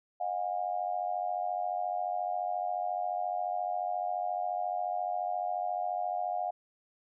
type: tone with amplitude modulation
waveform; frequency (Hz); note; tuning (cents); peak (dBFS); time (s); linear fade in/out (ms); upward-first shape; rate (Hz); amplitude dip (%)
sine; 718; F5; +48; -26; 0.2-6.51; 10; sine; 94.3; 90
effects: none